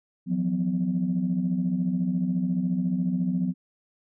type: tone cluster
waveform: sine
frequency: 167.1 / 181.3 / 250.6 Hz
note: E3 / F#3 / B3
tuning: +24 / -35 / +25 cents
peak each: -31 / -24 / -28 dBFS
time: 0.26-3.54 s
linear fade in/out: 50 ms
effects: tanh soft clip ceiling -15 dBFS